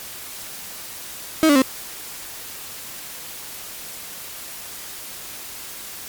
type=tone with pitch steps; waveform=35% pulse; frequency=317.1 / 287.7 / 263.3 Hz; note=D#4 / D4 / C4; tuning=+33 / -36 / +11 cents; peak=-10 dBFS; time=1.43-1.619 s; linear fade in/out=0 ms; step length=63 ms; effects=white hiss -35 dBFS RMS until 6.08 s + MP3 96 kbps